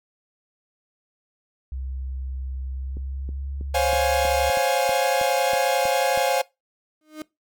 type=tone with pitch glide; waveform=sine; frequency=65.41 to 69.02 Hz; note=C2 to C#2; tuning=0 to -7 cents; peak=-28 dBFS; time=1.72-4.5 s; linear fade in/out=0 ms; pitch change=+93 cents; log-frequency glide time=2.7-3.56 s
type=click train; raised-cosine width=3 ms; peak=-25 dBFS; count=11; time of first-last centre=2.97-6.175 s; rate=3.12 Hz
type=chord; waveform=45% pulse; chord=Db major seventh; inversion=third; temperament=equal with one note detuned; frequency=523.3 / 554.4 / 708.6 / 830.6 Hz; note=C5 / Db5 / F5 / Ab5; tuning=0 / 0 / +25 / 0 cents; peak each=-25 dBFS; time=3.74-6.42 s; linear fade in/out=10 ms
type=tone with exponential growth; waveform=35% pulse; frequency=308.3 Hz; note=D#4; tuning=16 cents flat; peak=-27 dBFS; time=7.01-7.22 s; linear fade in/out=2 ms; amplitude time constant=45 ms
effects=noise-tail reverb RT60 0.2 s tail -21 dB re dry